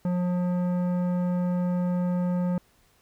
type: tone with tanh clipping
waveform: sine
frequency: 178.6 Hz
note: F3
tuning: 39 cents sharp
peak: -25 dBFS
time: 0.05-2.58 s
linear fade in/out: 2 ms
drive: 13 dB
effects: pink hiss -63 dBFS RMS until 3.01 s